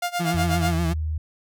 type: tone with tremolo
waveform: sawtooth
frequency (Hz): 703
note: F5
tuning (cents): +11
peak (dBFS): -18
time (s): 0.02-0.74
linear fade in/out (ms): 5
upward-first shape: sine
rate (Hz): 8.2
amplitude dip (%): 90
type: tone with vibrato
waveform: 35% pulse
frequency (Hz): 167.3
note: E3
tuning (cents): +26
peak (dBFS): -21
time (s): 0.19-0.94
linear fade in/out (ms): 20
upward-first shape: sine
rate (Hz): 8.4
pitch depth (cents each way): 60
type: tone with pitch glide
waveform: sine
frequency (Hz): 85 to 77.95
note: F2 to D#2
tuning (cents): -46 to +4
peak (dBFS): -23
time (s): 0.34-1.18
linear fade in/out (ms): 5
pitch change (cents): -150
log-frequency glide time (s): 0.67-0.88
effects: none